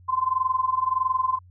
sine tone with amplitude modulation, 1034 Hz, C6, 21 cents flat, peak -17 dBFS, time 0.08-1.39 s, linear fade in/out 20 ms, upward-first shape sine, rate 21.6 Hz, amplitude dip 85%, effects added 90 Hz sine -48 dBFS peak until 1.5 s

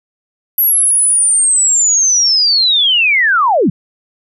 sine linear sweep, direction down, 11750 to 137.5 Hz, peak -8 dBFS, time 0.58-3.7 s, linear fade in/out 5 ms, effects none

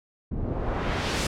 pink noise with low-pass filter sweep, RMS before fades -28 dBFS, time 0.31-1.27 s, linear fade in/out 5 ms, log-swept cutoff 260 to 9400 Hz, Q 0.79, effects none

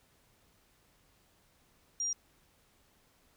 sine tone, 5700 Hz, F8, 34 cents sharp, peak -31 dBFS, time 2-2.13 s, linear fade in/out 2 ms, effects pink hiss -68 dBFS RMS until 3.36 s

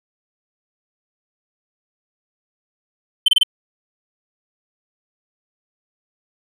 triangle tone bursts, 3082 Hz, G7, 30 cents flat, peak -8 dBFS, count 4, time 3.26-3.433 s, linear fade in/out 5 ms, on 23 ms, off 27 ms, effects none

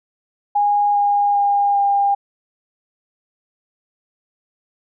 sine tone with pitch steps, 821 / 814.9 / 808.8 / 802.7 Hz, G#5 / G#5 / G#5 / G5, -20 / -33 / -46 / +41 cents, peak -13 dBFS, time 0.55-2.15 s, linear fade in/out 10 ms, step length 400 ms, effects none

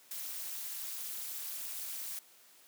blue noise with amplitude modulation, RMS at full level -37 dBFS, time 0.11-2.19 s, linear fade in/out 2 ms, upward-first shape sine, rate 283 Hz, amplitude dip 95%, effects white hiss -61 dBFS RMS until 2.67 s + high-pass 200 Hz 12 dB/octave

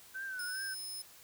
sine tone with vibrato, 1521 Hz, F#6, 47 cents sharp, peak -38 dBFS, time 0.14-0.75 s, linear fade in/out 20 ms, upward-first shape triangle, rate 2.5 Hz, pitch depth 90 cents each way
15% pulse tone, 5200 Hz, E8, 24 cents flat, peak -35 dBFS, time 0.39-1.02 s, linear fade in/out 5 ms
effects white hiss -57 dBFS RMS until 1.23 s

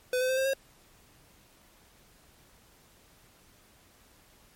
square tone with pitch steps, 503 / 512.1 / 521.3 / 530.8 / 540.3 Hz, B4 / C5 / C5 / C5 / C#5, +32 / -37 / -6 / +25 / -44 cents, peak -26 dBFS, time 0.13-0.535 s, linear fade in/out 2 ms, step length 81 ms, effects pink hiss -60 dBFS RMS until 4.55 s + MP3 64 kbps

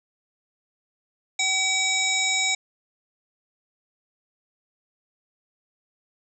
harmonic tone, 763 Hz, G5, 47 cents flat, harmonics 1 / 3 / 5 / 7 / 9 / 10, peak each -33 / -24 / -26 / -34 / -28 / -31 dBFS, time 1.39-2.55 s, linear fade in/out 5 ms, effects none

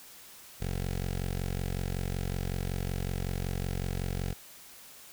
15% pulse tone with notch filter, 45.36 Hz, F#1, 34 cents flat, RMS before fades -33 dBFS, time 0.6-4.34 s, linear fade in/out 20 ms, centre 1100 Hz, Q 1.8, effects white hiss -51 dBFS RMS until 5.12 s

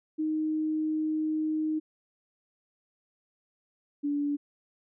sine tone pair in turn, 311.1 / 288.9 Hz, D#4 / D4, 0 / -28 cents, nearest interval minor second, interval 128 cents, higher first, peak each -26 dBFS, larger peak neither, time 0.18-1.8 / 4.03-4.37 s, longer first, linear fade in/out 20 ms, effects none

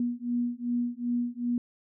sine beating tone pair, 240 / 242.6 Hz, B3 / B3, -49 / -31 cents, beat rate 2.6 Hz, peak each -30 dBFS, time 0-1.58 s, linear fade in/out 2 ms, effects none

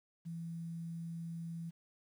sine tone with quantisation, 166.8 Hz, E3, 21 cents sharp, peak -40 dBFS, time 0.25-1.71 s, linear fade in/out 20 ms, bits 11, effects none

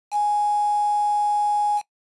sine tone with quantisation, 830.6 Hz, G#5, in tune, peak -18 dBFS, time 0.11-1.82 s, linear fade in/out 50 ms, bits 6, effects noise-tail reverb RT60 0.1 s tail -19 dB re dry + resampled to 24000 Hz

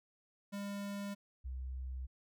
square / sine tone pair in turn, 201.2 / 64.43 Hz, G3 / C2, +45 / -26 cents, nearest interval octave + minor sixth, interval 1971 cents, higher first, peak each -40 / -39 dBFS, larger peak second, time 0.52-1.15 / 1.44-2.07 s, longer neither, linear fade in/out 20 ms, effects none

